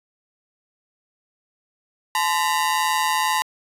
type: ring-modulated tone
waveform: sawtooth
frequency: 946 Hz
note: A#5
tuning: 25 cents sharp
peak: -12 dBFS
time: 2.15-3.42 s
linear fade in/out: 0 ms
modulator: 81 Hz
effects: resampled to 32000 Hz